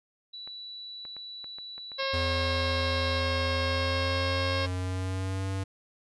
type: tone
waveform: sine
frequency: 3945 Hz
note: B7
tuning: 3 cents flat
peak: -39 dBFS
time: 0.33-3.2 s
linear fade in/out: 10 ms
type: clicks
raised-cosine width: 0.5 ms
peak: -33 dBFS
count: 12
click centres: 0.475 / 1.052 / 1.166 / 1.443 / 1.585 / 1.78 / 1.918 / 2.026 / 2.337 / 2.44 / 2.71 / 2.804 s
type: harmonic tone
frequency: 540 Hz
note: C#5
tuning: 45 cents flat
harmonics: 1 / 2 / 3 / 4 / 5 / 6 / 7 / 8 / 9 / 10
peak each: -32 / -35 / -37 / -38 / -39 / -40 / -40 / -41 / -42 / -42 dBFS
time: 1.98-4.67 s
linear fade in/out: 20 ms
type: tone with pitch glide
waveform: square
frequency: 84.7 to 96.18 Hz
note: E2 to G2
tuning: +48 to -32 cents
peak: -30 dBFS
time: 2.13-5.64 s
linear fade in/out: 10 ms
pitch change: +220 cents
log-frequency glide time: 3.59-5.49 s
effects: resampled to 24000 Hz